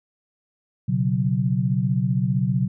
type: chord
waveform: sine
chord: B suspended second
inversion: none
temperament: just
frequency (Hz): 123.47 / 138.9 / 185.21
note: B2 / C#3 / F#3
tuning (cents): 0 / +4 / +2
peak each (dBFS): -23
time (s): 0.88-2.68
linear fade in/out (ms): 10
effects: none